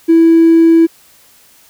triangle tone with hard clipping, 329.6 Hz, E4, in tune, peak -4 dBFS, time 0.08-0.87 s, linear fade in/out 20 ms, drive 3 dB, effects white hiss -46 dBFS RMS until 1.69 s

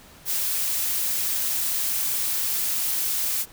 blue noise, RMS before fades -25 dBFS, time 0.25-3.46 s, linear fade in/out 50 ms, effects pink hiss -49 dBFS RMS until 3.52 s

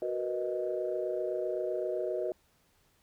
sine chord, B major seventh, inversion second, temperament equal, 370 / 466.2 / 493.9 / 622.3 Hz, F#4 / A#4 / B4 / D#5, 0 / 0 / 0 / 0 cents, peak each -34 / -39 / -37 / -34 dBFS, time 0.02-2.32 s, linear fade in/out 2 ms, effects tanh soft clip ceiling -20 dBFS + pink hiss -69 dBFS RMS until 3.02 s

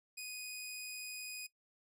15% pulse tone, 2489 Hz, D#7, in tune, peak -36 dBFS, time 0.17-1.47 s, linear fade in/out 10 ms, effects noise-tail reverb RT60 0.1 s tail -19 dB re dry

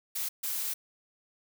blue noise bursts at uneven times, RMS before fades -33 dBFS, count 2, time 0.15-0.29 / 0.43-0.74 s, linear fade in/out 10 ms, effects none

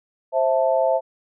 sine chord, A minor, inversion first, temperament just, 528 / 660 / 880 Hz, C5 / E5 / A5, +16 / +2 / 0 cents, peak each -20 / -19 / -25 dBFS, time 0.32-1.01 s, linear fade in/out 50 ms, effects none

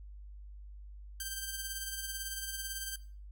5% pulse tone with tremolo, 1568 Hz, G6, in tune, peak -25 dBFS, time 1.2-2.96 s, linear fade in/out 2 ms, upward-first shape sine, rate 18 Hz, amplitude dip 45%, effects noise-tail reverb RT60 0.4 s tail -17 dB re dry + added 50 Hz sine -46 dBFS peak until 3.31 s

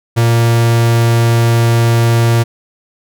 45% pulse tone, 116.54 Hz, A#2, in tune, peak -8 dBFS, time 0.16-2.44 s, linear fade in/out 20 ms, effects none

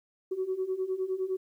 sine beating tone pair, 370 / 379.8 Hz, F#4 / F#4, 0 / +45 cents, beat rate 9.8 Hz, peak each -33 / -30 dBFS, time 0.31-1.37 s, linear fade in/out 10 ms, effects tanh soft clip ceiling -22 dBFS + 11-bit

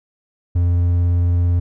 triangle tone with vibrato, 87.31 Hz, F2, in tune, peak -11 dBFS, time 0.55-1.6 s, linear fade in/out 10 ms, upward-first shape triangle, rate 18 Hz, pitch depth 12 cents each way, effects none

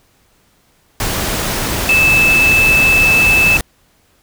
sine tone in noise, 2623 Hz, E7, 9 cents flat, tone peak -8 dBFS, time 1.89-3.57 s, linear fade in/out 2 ms, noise pink, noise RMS -18 dBFS, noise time 1-3.61 s, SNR +7 dB, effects pink hiss -55 dBFS RMS until 4.22 s

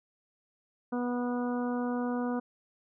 harmonic tone, 244.7 Hz, B3, 16 cents flat, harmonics 1 / 2 / 3 / 4 / 5 / 6, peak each -30 / -36 / -40 / -42 / -44 / -46 dBFS, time 0.92-2.4 s, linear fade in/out 10 ms, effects none

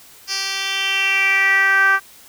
10% pulse tone with band-pass filter sweep, 389.5 Hz, G4, 11 cents flat, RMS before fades -17 dBFS, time 0.27-2 s, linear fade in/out 50 ms, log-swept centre 4800 to 1400 Hz, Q 4.6, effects white hiss -45 dBFS RMS until 2.28 s

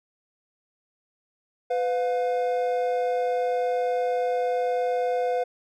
triangle tone pair together, 501.3 / 710 Hz, B4 / F5, +26 / +28 cents, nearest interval tritone, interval 602 cents, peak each -22 / -25 dBFS, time 1.7-5.44 s, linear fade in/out 10 ms, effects none

